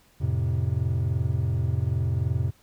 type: chord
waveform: triangle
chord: F major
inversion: none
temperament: equal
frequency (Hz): 87.31 / 110 / 130.81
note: F2 / A2 / C3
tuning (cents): 0 / 0 / 0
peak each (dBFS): -25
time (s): 0.2-2.51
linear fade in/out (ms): 20
effects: pink hiss -60 dBFS RMS until 2.62 s